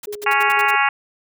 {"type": "noise bursts", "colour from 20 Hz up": "white", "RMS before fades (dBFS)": -33, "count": 8, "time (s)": [0.03, 0.709], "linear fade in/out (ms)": 5, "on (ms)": 28, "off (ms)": 65}
{"type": "tone with tremolo", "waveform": "sine", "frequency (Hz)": 415.3, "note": "G#4", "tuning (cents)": 0, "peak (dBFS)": -26, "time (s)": [0.07, 0.76], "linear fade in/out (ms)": 10, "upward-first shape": "square", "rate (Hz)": 6, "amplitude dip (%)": 50}
{"type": "harmonic tone", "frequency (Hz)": 277.2, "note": "C#4", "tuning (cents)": 0, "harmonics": [3, 4, 5, 6, 7, 8, 9, 10], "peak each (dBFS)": [-20, -21, -22, -23, -23, -24, -25, -25], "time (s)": [0.26, 0.89], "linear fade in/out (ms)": 5}
{"effects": []}